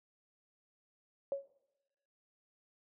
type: tone with exponential decay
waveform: sine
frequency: 554.4 Hz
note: C#5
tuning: in tune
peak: -29 dBFS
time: 1.32-1.5 s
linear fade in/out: 1 ms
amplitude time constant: 39 ms
effects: noise-tail reverb RT60 0.9 s tail -19 dB re dry